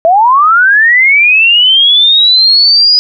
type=linear sweep; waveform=sine; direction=up; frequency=640 to 4978 Hz; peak=-3 dBFS; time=0.05-2.99 s; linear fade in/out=0 ms; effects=none